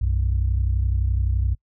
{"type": "tone pair together", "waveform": "sine", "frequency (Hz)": [61.74, 93.48], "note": ["B1", "F#2"], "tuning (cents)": [0, 18], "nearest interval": "perfect fifth", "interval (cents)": 718, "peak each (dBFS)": [-19, -22], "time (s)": [0.01, 1.55], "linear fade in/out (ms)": 10, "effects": ["noise-tail reverb RT60 0.1 s tail -26 dB re dry", "tanh soft clip ceiling -12 dBFS"]}